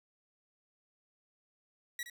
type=tone with echo; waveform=sawtooth; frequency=1926 Hz; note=B6; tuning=44 cents flat; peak=-33 dBFS; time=1.99-2.03 s; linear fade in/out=2 ms; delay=69 ms; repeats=1; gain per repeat=-10 dB; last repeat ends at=2.099 s; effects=none